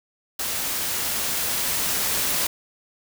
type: noise with level ramp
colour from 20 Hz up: white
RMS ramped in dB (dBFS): -27 to -23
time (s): 0.39-2.47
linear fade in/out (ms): 5
effects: none